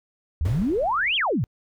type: exponential two-way sweep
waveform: sine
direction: up then down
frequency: 69.7 to 3394 to 98.1 Hz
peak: -20 dBFS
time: 0.41-1.44 s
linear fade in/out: 0 ms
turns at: 1.16 s
type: noise with exponential decay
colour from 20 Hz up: brown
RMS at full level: -27 dBFS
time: 0.45-1.47 s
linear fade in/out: 2 ms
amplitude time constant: 220 ms
effects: none